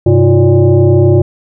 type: tone with frequency modulation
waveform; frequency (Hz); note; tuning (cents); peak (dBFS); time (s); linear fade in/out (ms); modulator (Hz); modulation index
sine; 130; C3; -11; -4; 0.06-1.22; 5; 228; 1.5
effects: none